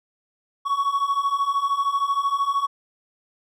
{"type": "beating tone pair", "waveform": "triangle", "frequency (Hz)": [1108.7, 1121.7], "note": ["C#6", "C#6"], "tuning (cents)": [0, 20], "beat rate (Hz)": 13, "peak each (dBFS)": [-23, -20], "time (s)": [0.65, 2.67], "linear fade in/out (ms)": 20, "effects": []}